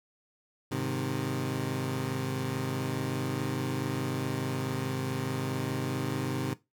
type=chord; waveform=20% pulse; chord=Ab major; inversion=none; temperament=equal; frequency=103.83 / 130.81 / 155.56 Hz; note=Ab2 / C3 / Eb3; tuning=0 / 0 / 0 cents; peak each=-33 / -27 / -32 dBFS; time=0.71-6.54 s; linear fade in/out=10 ms; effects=noise-tail reverb RT60 0.2 s tail -17 dB re dry